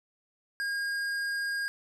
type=tone with hard clipping; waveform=triangle; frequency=1623 Hz; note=G#6; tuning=40 cents flat; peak=-31 dBFS; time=0.6-1.68 s; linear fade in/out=0 ms; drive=14 dB; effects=none